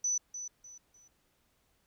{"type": "tone with echo", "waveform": "sine", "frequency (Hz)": 5980, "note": "F#8", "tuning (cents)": 17, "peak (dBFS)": -28, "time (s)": [0.04, 0.18], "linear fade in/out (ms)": 5, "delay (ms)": 300, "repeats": 3, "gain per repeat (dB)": -10, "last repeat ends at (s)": 1.08, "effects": ["pink hiss -73 dBFS RMS until 1.86 s"]}